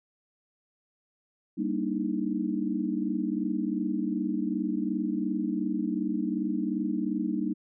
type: chord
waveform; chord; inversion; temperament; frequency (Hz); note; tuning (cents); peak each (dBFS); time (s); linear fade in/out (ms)
sine; Eb major seventh; first; equal with one note detuned; 196 / 233.1 / 293.7 / 316.4; G3 / Bb3 / D4 / Eb4; 0 / 0 / 0 / +29; -32; 1.57-7.54; 20
effects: none